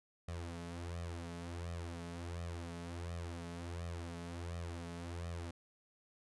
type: tone with flanger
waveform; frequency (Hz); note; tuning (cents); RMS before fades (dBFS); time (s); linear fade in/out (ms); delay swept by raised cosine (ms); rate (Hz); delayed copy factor
sawtooth; 85.5; F2; -36; -44; 0.28-5.51; 5; 1.6 to 4.7; 1.4; +0.8
effects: resampled to 24000 Hz